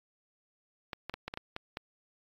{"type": "clicks", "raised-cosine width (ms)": 0.3, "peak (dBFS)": -21, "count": 8, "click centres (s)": [0.932, 1.096, 1.14, 1.28, 1.339, 1.374, 1.564, 1.771], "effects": ["AAC 32 kbps"]}